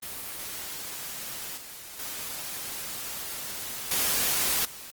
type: noise with level steps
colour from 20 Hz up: white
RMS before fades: -37 / -43 / -36 / -26 / -43 dBFS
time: 0.02-4.91 s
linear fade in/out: 10 ms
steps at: 1.57 / 1.99 / 3.91 / 4.65 s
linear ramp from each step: 2 ms
effects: Opus 24 kbps